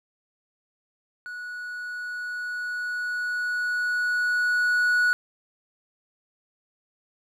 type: tone with level ramp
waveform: triangle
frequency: 1466 Hz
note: F#6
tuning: 16 cents flat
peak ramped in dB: -32 to -16 dBFS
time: 1.26-5.13 s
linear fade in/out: 0 ms
effects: none